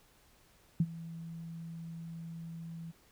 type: tone with ADSR envelope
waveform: sine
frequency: 165.5 Hz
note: E3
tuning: 7 cents sharp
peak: -22 dBFS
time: 0.8-2.92 s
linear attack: 3 ms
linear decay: 50 ms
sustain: -19 dB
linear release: 20 ms
effects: pink hiss -65 dBFS RMS until 3.11 s